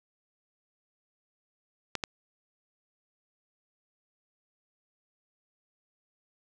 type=clicks; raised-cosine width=0.2 ms; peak=-13 dBFS; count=2; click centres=1.953 / 2.038 s; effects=none